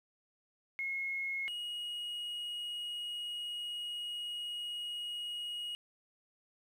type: tone pair in turn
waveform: sine / triangle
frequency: 2166 / 2891 Hz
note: C#7 / F#7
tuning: -41 / -41 cents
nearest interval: perfect fourth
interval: 500 cents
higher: second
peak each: -34 / -36 dBFS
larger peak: first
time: 0.79-1.48 / 1.48-5.75 s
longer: second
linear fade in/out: 0 ms
effects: 11-bit